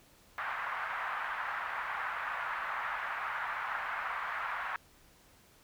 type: band-pass noise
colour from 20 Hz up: white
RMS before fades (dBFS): -37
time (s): 0.38-4.76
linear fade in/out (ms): 0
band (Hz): 860 to 1700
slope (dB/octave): 24
effects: pink hiss -62 dBFS RMS until 5.63 s